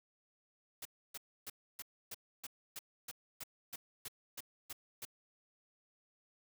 white noise bursts, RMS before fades -45 dBFS, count 14, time 0.82-5.052 s, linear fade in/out 5 ms, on 33 ms, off 290 ms, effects none

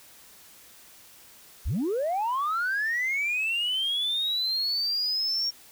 sine linear sweep, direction up, 34.06 to 5580 Hz, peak -23 dBFS, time 1.65-5.51 s, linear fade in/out 20 ms, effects tanh soft clip ceiling -22 dBFS + white hiss -52 dBFS RMS until 5.71 s

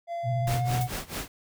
triangle tone with pitch glide, 684 to 733.1 Hz, F5 to F#5, -36 to -16 cents, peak -28 dBFS, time 0.07-0.89 s, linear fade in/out 50 ms, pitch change +120 cents, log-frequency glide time 0.42-0.76 s
sine tone with vibrato, 123.47 Hz, B2, in tune, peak -25 dBFS, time 0.23-0.89 s, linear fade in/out 50 ms, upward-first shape square, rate 16 Hz, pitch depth 59 cents each way
pink noise with tremolo, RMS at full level -32 dBFS, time 0.47-1.28 s, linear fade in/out 2 ms, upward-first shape sine, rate 4.6 Hz, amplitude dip 90%
blue noise with exponential decay, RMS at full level -33 dBFS, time 0.81-0.95 s, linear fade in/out 0 ms, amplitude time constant 30 ms
effects none

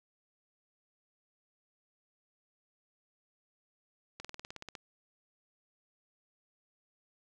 slowing click train, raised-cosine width 0.2 ms, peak -26 dBFS, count 11, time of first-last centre 4.2-4.752 s, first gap 46 ms, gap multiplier 1.04, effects none

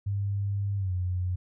sine tone with pitch glide, 100 to 90.65 Hz, G2 to F#2, +35 to -35 cents, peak -26 dBFS, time 0.06-1.36 s, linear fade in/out 10 ms, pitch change -170 cents, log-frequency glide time 0.77-0.93 s, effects none

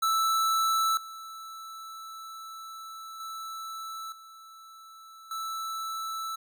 square tone with level steps, 1318.5 Hz, E6, in tune, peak -24 / -41 / -37 / -48 / -33 dBFS, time 0.02-6.36 s, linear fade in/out 10 ms, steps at 0.97 / 3.2 / 4.12 / 5.31 s, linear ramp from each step 2 ms, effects none

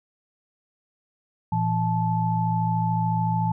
sine tone cluster, 115.6 / 169.3 / 871 Hz, A#2 / E3 / A5, -14 / +46 / -18 cents, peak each -25 dBFS, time 1.52-3.52 s, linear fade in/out 5 ms, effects none

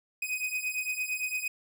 45% pulse beating tone pair, 2500 / 2508.8 Hz, D#7 / D#7, +8 / +14 cents, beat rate 8.8 Hz, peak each -34 / -33 dBFS, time 0.22-1.48 s, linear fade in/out 5 ms, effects none

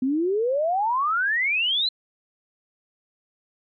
sine exponential sweep, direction up, 250.3 to 4126 Hz, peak -20 dBFS, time 0.02-1.89 s, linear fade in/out 5 ms, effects AAC 64 kbps

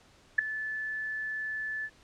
sine tone with ADSR envelope, 1741 Hz, A6, 19 cents flat, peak -15 dBFS, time 0.38-1.9 s, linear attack 10 ms, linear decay 4 ms, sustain -17 dB, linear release 56 ms, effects pink hiss -60 dBFS RMS until 2.03 s + low-pass 7000 Hz 12 dB/octave

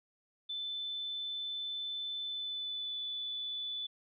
sine tone with pitch glide, 3520 to 3478 Hz, A7 to A7, 0 to -21 cents, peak -36 dBFS, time 0.49-3.87 s, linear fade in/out 10 ms, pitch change -21 cents, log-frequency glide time 2.22-2.99 s, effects none

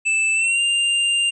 square tone with pitch glide, 2637 to 2794 Hz, E7 to F7, 0 to 0 cents, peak -17 dBFS, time 0.05-1.31 s, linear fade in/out 20 ms, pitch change +100 cents, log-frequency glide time 0.34-0.61 s, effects resampled to 22050 Hz

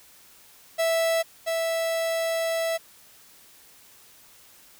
45% pulse tone pair in turn, 658 / 658 Hz, E5 / E5, -3 / -3 cents, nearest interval unison, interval 0 cents, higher neither, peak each -21 / -24 dBFS, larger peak first, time 0.78-1.23 / 1.46-2.78 s, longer second, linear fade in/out 20 ms, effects white hiss -53 dBFS RMS until 4.79 s

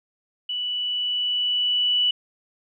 sine tone with level ramp, 2960 Hz, F#7, in tune, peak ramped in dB -25 to -17 dBFS, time 0.49-2.11 s, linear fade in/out 5 ms, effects none

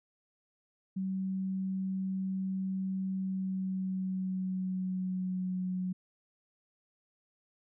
sine tone with pitch glide, 190 to 183.95 Hz, F#3 to F#3, +46 to -10 cents, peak -31 dBFS, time 0.96-5.93 s, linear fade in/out 10 ms, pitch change -56 cents, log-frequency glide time 3.15-5.63 s, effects none

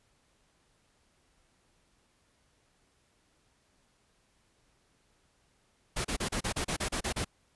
pink noise bursts, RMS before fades -32 dBFS, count 11, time 5.96-7.247 s, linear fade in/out 10 ms, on 87 ms, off 33 ms, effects pink hiss -70 dBFS RMS until 7.55 s + resampled to 24000 Hz

